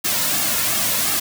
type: noise with flanger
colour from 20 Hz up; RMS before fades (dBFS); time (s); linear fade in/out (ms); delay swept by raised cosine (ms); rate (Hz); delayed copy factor
white; -20; 0.04-1.2; 10; 2 to 2.59; 2.8; -0.65
effects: none